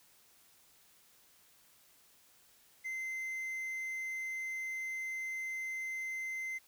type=tone; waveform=triangle; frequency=2071 Hz; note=C7; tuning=18 cents flat; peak=-35 dBFS; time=2.84-6.59 s; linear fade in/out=20 ms; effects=white hiss -65 dBFS RMS until 6.67 s